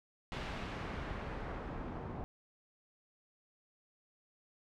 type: noise with low-pass filter sweep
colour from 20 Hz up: pink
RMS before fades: -42 dBFS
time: 0.32-2.24 s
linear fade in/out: 0 ms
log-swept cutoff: 3300 to 860 Hz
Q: 0.82
effects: none